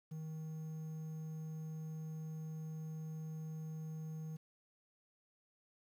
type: tone with quantisation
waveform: triangle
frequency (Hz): 157.6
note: D#3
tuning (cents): +23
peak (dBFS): -40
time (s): 0.11-4.37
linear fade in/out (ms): 10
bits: 11
effects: none